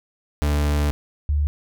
40% pulse / sine tone pair in turn, 73.42 / 73.42 Hz, D2 / D2, 0 / 0 cents, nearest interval unison, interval 0 cents, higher neither, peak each -17 dBFS, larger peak neither, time 0.42-0.91 / 1.29-1.47 s, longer first, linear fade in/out 0 ms, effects none

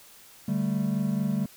triangle chord, D suspended fourth, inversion none, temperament just, 146.83 / 195.78 / 220.2 Hz, D3 / G3 / A3, 0 / -2 / +2 cents, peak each -29 / -25 / -27 dBFS, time 0.48-1.46 s, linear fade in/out 5 ms, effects white hiss -52 dBFS RMS until 1.56 s

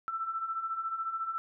sine beating tone pair, 1320 / 1334 Hz, E6 / E6, +2 / +20 cents, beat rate 14 Hz, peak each -39 / -33 dBFS, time 0.08-1.38 s, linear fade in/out 0 ms, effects none

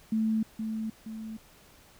sine tone with echo, 220.1 Hz, A3, 1 cent sharp, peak -24 dBFS, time 0.12-0.43 s, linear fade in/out 5 ms, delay 470 ms, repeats 2, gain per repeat -6 dB, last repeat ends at 1.37 s, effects pink hiss -57 dBFS RMS until 1.99 s

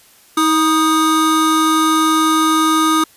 square tone pair together, 317.7 / 1239 Hz, D#4 / D#6, +36 / -8 cents, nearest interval 2 octaves, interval 2356 cents, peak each -15 / -15 dBFS, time 0.37-3.04 s, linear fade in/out 5 ms, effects white hiss -48 dBFS RMS until 3.16 s + resampled to 32000 Hz

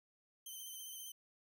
5% pulse tone with vibrato, 3094 Hz, G7, 23 cents flat, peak -39 dBFS, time 0.46-1.12 s, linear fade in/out 5 ms, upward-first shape sine, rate 15 Hz, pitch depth 32 cents each way, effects none

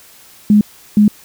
sine tone bursts at uneven times, 208.9 Hz, G#3, 10 cents sharp, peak -5 dBFS, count 2, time 0.5-0.61 / 0.97-1.08 s, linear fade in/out 2 ms, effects white hiss -43 dBFS RMS until 1.24 s

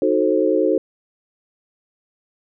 sine chord, D# diminished seventh, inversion none, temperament equal with one note detuned, 311.1 / 370 / 440 / 530.2 Hz, D#4 / F#4 / A4 / C5, 0 / 0 / 0 / +23 cents, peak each -20 dBFS, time 0.02-0.78 s, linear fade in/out 2 ms, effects none

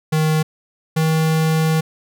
square tone pair in turn, 156.3 / 159.03 Hz, D#3 / D#3, +8 / +38 cents, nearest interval unison, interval 30 cents, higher second, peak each -15 dBFS, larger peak neither, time 0.12-0.43 / 0.96-1.81 s, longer second, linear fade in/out 10 ms, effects none

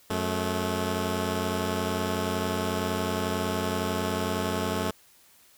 10% pulse tone pair together, 90.9 / 216.2 Hz, F#2 / A3, -30 / -30 cents, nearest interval octave + minor third, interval 1500 cents, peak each -21 dBFS, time 0.1-4.91 s, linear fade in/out 5 ms, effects white hiss -58 dBFS RMS until 5.57 s

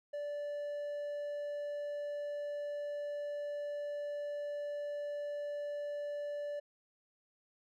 triangle tone, 583 Hz, D5, 13 cents flat, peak -35 dBFS, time 0.13-6.6 s, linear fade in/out 10 ms, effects none

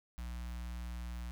square tone with notch filter, 59.9 Hz, A#1, 48 cents sharp, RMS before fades -42 dBFS, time 0.18-1.31 s, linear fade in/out 0 ms, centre 420 Hz, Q 0.63, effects none

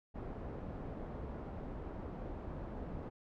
pink low-pass noise, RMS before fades -44 dBFS, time 0.14-3.1 s, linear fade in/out 20 ms, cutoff 750 Hz, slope 12 dB/octave, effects none

